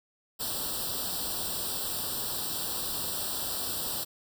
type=noise with comb filter; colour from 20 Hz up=white; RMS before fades=-33 dBFS; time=0.39-4.05 s; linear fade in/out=20 ms; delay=0.23 ms; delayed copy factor=+1; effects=none